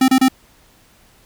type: tone bursts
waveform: square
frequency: 261.6 Hz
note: C4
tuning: in tune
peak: -10 dBFS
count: 3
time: 0.01-0.284 s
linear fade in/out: 5 ms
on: 72 ms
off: 29 ms
effects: pink hiss -52 dBFS RMS until 1.25 s